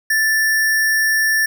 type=tone with sample-and-hold; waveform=sine; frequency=1760 Hz; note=A6; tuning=in tune; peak=-13 dBFS; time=0.1-1.46 s; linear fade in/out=5 ms; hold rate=7350 Hz; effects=none